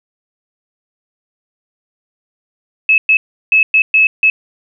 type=tone bursts at uneven times; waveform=sine; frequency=2591 Hz; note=E7; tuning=30 cents flat; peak=-6 dBFS; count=6; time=2.89-2.98 / 3.09-3.17 / 3.52-3.63 / 3.74-3.82 / 3.94-4.07 / 4.23-4.3 s; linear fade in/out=2 ms; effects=none